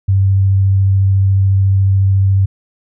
sine tone with vibrato, 97 Hz, G2, 18 cents flat, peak -8 dBFS, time 0.08-2.46 s, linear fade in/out 10 ms, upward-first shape triangle, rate 14 Hz, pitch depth 12 cents each way, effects none

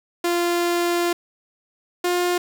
sawtooth tone pair in turn, 346.7 / 354.6 Hz, F4 / F4, -13 / +26 cents, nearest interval unison, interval 39 cents, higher second, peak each -15 dBFS, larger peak neither, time 0.24-1.13 / 2.04-2.38 s, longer first, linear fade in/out 5 ms, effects 7-bit

